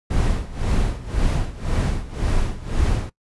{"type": "noise with tremolo", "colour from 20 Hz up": "brown", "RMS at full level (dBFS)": -18, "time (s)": [0.1, 3.1], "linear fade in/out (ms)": 10, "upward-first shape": "sine", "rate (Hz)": 1.9, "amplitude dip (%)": 85, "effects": ["noise-tail reverb RT60 0.1 s tail -19 dB re dry", "resampled to 24000 Hz"]}